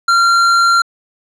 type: tone with hard clipping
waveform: sine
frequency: 1378 Hz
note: F6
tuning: 24 cents flat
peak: -10 dBFS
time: 0.08-0.82 s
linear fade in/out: 5 ms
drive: 15 dB
effects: low-pass 7000 Hz 12 dB/octave